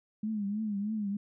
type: tone with vibrato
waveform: sine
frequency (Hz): 208.9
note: G#3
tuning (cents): +10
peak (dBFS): -30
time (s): 0.23-1.17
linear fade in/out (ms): 5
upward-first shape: triangle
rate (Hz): 3.2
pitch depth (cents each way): 110
effects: none